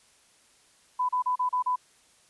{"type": "tone bursts", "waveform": "sine", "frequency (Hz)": 1000, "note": "B5", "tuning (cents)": 21, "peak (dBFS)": -23, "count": 6, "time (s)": [0.99, 1.76], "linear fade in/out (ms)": 10, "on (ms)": 100, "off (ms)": 34, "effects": ["white hiss -61 dBFS RMS until 2.29 s", "resampled to 24000 Hz"]}